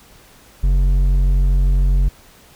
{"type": "tone with hard clipping", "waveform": "sine", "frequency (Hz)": 46.25, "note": "F#1", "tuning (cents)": 0, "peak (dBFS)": -13, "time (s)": [0.63, 2.09], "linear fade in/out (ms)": 10, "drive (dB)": 6, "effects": ["pink hiss -47 dBFS RMS until 2.55 s"]}